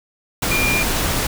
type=tone in noise; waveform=sine; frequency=2400 Hz; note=D7; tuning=37 cents sharp; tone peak=-18 dBFS; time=0.51-0.83 s; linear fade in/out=5 ms; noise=pink; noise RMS=-20 dBFS; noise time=0.42-1.27 s; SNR=-1 dB; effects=none